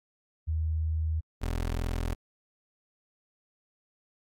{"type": "tone pair in turn", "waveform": ["sine", "25% pulse"], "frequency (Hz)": [79.3, 42.01], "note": ["D#2", "E1"], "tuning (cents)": [33, 34], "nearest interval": "major seventh", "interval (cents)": 1099, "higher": "first", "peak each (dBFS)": [-26, -25], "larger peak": "second", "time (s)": [[0.47, 1.21], [1.41, 2.15]], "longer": "neither", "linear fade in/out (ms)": 20, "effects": ["AAC 48 kbps"]}